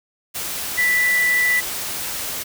sine tone in noise, 1975 Hz, B6, in tune, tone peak -15 dBFS, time 0.77-1.61 s, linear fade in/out 20 ms, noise white, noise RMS -27 dBFS, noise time 0.34-2.44 s, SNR +9 dB, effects none

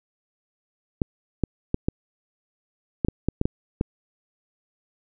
clicks, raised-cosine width 3 ms, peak -8 dBFS, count 10, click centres 1.018 / 1.437 / 1.744 / 1.885 / 3.048 / 3.085 / 3.286 / 3.414 / 3.455 / 3.811 s, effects none

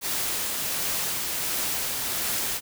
white noise with tremolo, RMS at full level -27 dBFS, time 0.01-2.61 s, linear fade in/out 50 ms, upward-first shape triangle, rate 1.4 Hz, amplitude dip 25%, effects none

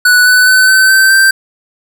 square tone with pitch steps, 1480 / 1496.3 / 1512.8 / 1529.5 / 1546.4 / 1563.5 Hz, F#6 / F#6 / F#6 / G6 / G6 / G6, 0 / +19 / +38 / -43 / -24 / -5 cents, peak -5 dBFS, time 0.05-1.31 s, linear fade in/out 5 ms, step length 210 ms, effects none

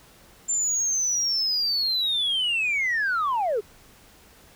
sine linear sweep, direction down, 7300 to 385 Hz, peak -20 dBFS, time 0.48-3.61 s, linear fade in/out 20 ms, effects tanh soft clip ceiling -19 dBFS + pink hiss -53 dBFS RMS until 4.55 s

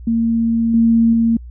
sine tone with level steps, 229.1 Hz, A#3, 30 cents flat, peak -13 / -9 / -11 dBFS, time 0.07-1.37 s, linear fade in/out 5 ms, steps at 0.74 / 1.13 s, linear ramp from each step 2 ms, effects added 60 Hz sine -31 dBFS peak until 1.5 s

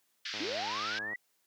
white band-pass noise, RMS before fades -39 dBFS, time 0.25-0.99 s, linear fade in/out 5 ms, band 1400 to 5200 Hz, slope 48 dB/octave
click train, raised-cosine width 1 ms, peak -32 dBFS, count 85, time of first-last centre 0.34-1.132 s, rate 106 Hz
sine linear sweep, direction up, 261.6 to 1996 Hz, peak -35 dBFS, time 0.4-1.16 s, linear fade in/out 5 ms
effects white hiss -74 dBFS RMS until 1.46 s + high-pass 150 Hz 12 dB/octave

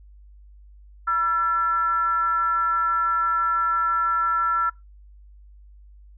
sine tone with frequency modulation, 1347 Hz, E6, 37 cents sharp, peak -19 dBFS, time 1.07-4.7 s, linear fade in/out 10 ms, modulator 376 Hz, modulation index 0.42, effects noise-tail reverb RT60 0.2 s tail -23 dB re dry + added 50 Hz sine -45 dBFS peak until 6.17 s

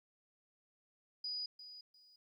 sine tone with echo, 4931 Hz, D#8, 16 cents flat, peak -38 dBFS, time 1.24-1.46 s, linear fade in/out 5 ms, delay 350 ms, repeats 2, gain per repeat -12 dB, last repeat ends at 2.16 s, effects 13-bit

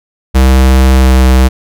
square tone with pitch glide, 65.3 to 64.59 Hz, C2 to C2, -3 to -22 cents, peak -4 dBFS, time 0.34-1.49 s, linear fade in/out 20 ms, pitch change -19 cents, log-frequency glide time 0.92-1.11 s, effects none

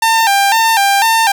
sawtooth tone with vibrato, 847 Hz, G#5, 34 cents sharp, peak -5 dBFS, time 0.02-1.32 s, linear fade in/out 5 ms, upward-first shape square, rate 2 Hz, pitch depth 110 cents each way, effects 7-bit

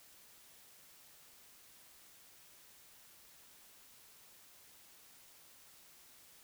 silence, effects white hiss -61 dBFS RMS until 6.43 s

